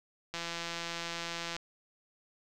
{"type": "click train", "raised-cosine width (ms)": 0.2, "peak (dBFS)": -20, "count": 208, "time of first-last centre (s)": [0.34, 1.565], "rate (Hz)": 169, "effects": []}